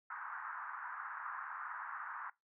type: band-pass noise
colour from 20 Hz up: white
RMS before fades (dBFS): -45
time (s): 0.1-2.3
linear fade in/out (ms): 5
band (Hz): 930 to 1600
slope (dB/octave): 48
effects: noise-tail reverb RT60 0.2 s tail -21 dB re dry